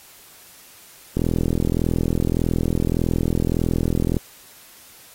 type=click train; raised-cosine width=3 ms; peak=-7 dBFS; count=126; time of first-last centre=1.17-4.168 s; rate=41.7 Hz; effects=white hiss -47 dBFS RMS until 5.14 s + AAC 48 kbps